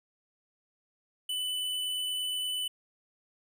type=tone with amplitude modulation; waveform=square; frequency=2996 Hz; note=F#7; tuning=21 cents sharp; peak=-30 dBFS; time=1.29-2.68 s; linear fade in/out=5 ms; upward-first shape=sine; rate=88.6 Hz; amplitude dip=25%; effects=none